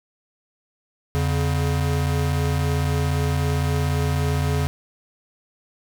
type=tone pair together; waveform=square; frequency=84.2 / 141.61 Hz; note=E2 / C#3; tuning=+37 / +37 cents; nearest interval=major sixth; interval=900 cents; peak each=-23 dBFS; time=1.15-4.67 s; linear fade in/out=0 ms; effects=9-bit